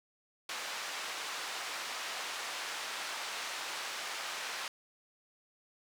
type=band-pass noise; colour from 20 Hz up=pink; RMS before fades=-40 dBFS; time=0.49-4.68 s; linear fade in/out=2 ms; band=920 to 6400 Hz; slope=12 dB/octave; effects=none